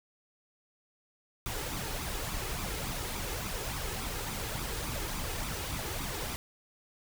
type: noise with flanger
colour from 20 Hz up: pink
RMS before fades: -36 dBFS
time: 1.46-6.36 s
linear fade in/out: 0 ms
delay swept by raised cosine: 0.82 to 2.42 ms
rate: 3.5 Hz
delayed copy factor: +0.55
effects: none